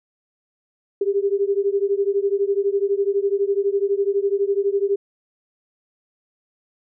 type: beating tone pair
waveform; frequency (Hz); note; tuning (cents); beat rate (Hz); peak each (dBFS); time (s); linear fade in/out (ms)
sine; 394 / 406; G4 / G#4; +9 / -39; 12; -20 / -21; 1.01-4.96; 5
effects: none